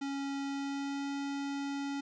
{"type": "tone with pitch glide", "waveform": "square", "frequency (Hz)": [277.2, 279.9], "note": ["C#4", "C#4"], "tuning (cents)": [0, 17], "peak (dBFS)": -35, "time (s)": [0.01, 2.01], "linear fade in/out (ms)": 10, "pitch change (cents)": 17, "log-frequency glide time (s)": [0.43, 1.1], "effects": ["resampled to 16000 Hz", "12-bit"]}